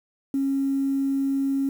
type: tone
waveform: triangle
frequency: 273.2 Hz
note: C#4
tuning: 25 cents flat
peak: -17 dBFS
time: 0.34-1.69 s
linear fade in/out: 2 ms
effects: tanh soft clip ceiling -19 dBFS + 8-bit